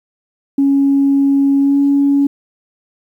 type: tone with pitch glide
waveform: sine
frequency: 277.2 to 280.9 Hz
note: C#4 to C#4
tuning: 0 to +23 cents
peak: -8 dBFS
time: 0.58-2.27 s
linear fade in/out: 5 ms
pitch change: +23 cents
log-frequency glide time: 1.6-1.78 s
effects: tanh soft clip ceiling -4 dBFS + 8-bit